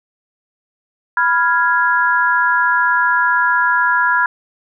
sine chord, F diminished, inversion second, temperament equal, 987.8 / 1396.9 / 1661.2 Hz, Cb6 / F6 / Ab6, 0 / 0 / 0 cents, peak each -16 dBFS, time 1.17-4.26 s, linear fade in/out 2 ms, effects none

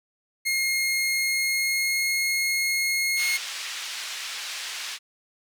sawtooth tone with pitch glide, 2143 to 2155 Hz, C7 to C#7, +41 to -49 cents, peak -19 dBFS, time 0.45-3.38 s, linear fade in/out 20 ms, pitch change +10 cents, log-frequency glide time 1.11-2.09 s
pink band-pass noise, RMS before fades -34 dBFS, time 3.16-4.99 s, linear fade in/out 50 ms, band 2200 to 6200 Hz, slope 12 dB/octave
effects none

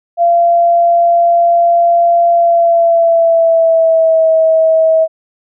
sine tone with pitch glide, 686 to 643.8 Hz, F5 to E5, -31 to -41 cents, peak -6 dBFS, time 0.17-5.08 s, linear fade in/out 50 ms, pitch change -110 cents, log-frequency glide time 2.31-4.3 s, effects none

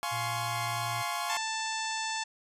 sawtooth chord, Db major seventh, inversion first, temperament equal with one note detuned, 698.5 / 840.3 / 1046.5 / 1108.7 Hz, F5 / Ab5 / C6 / Db6, 0 / +20 / 0 / 0 cents, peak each -33 dBFS, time 0.03-1.37 s, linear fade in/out 0 ms
triangle tone, 116.54 Hz, A#2, in tune, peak -36 dBFS, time 0.11-1.03 s, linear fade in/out 20 ms
harmonic tone, 884 Hz, A5, 8 cents sharp, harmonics 1 / 2 / 3 / 4 / 5 / 6 / 7 / 8 / 9, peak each -35 / -38 / -40 / -41 / -42 / -43 / -43 / -44 / -45 dBFS, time 1.29-2.24 s, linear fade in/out 10 ms
effects resampled to 32000 Hz

